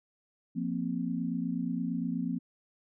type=chord; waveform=sine; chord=F suspended fourth; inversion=none; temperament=equal; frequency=174.61 / 233.1 / 261.6 Hz; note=F3 / Bb3 / C4; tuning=0 / 0 / 0 cents; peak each=-34 dBFS; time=0.55-2.39 s; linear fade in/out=20 ms; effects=none